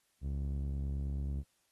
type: tone with low-pass filter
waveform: sawtooth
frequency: 69.3 Hz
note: C#2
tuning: in tune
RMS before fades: -36 dBFS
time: 0.21-1.44 s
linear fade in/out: 50 ms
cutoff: 190 Hz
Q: 0.7
effects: white hiss -75 dBFS RMS until 1.71 s + AAC 32 kbps